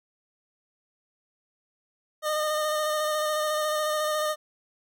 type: tone with vibrato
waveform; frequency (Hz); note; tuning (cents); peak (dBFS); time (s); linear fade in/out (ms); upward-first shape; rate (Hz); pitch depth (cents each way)
25% pulse; 611; D#5; -32; -21; 2.22-4.36; 50; square; 14; 15
effects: none